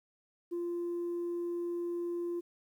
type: tone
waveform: sine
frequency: 346.2 Hz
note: F4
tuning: 15 cents flat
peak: -31 dBFS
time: 0.51-2.41 s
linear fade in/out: 20 ms
effects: tanh soft clip ceiling -31 dBFS + 11-bit